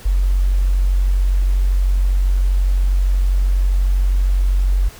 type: tone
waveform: sine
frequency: 46.25 Hz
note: F#1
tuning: in tune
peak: -12 dBFS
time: 0.05-4.89 s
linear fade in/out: 10 ms
effects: pink hiss -40 dBFS RMS until 4.99 s